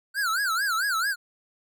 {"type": "tone with vibrato", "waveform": "square", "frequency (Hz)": 1472, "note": "F#6", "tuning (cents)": -9, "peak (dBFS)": -24, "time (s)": [0.14, 1.16], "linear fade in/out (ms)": 50, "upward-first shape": "sine", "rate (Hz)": 4.5, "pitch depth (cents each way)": 220, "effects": []}